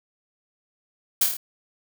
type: noise with echo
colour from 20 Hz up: blue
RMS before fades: -18 dBFS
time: 1.21-1.24 s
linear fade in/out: 5 ms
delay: 26 ms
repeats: 5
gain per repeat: -3 dB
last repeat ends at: 1.37 s
effects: none